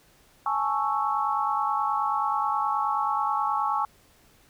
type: chord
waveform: sine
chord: A major seventh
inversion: third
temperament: equal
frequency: 830.6 / 880 / 1108.7 / 1318.5 Hz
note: G#5 / A5 / C#6 / E6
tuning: 0 / 0 / 0 / 0 cents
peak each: -28 / -30 / -27 / -31 dBFS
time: 0.46-3.85 s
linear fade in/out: 2 ms
effects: pink hiss -59 dBFS RMS until 4.49 s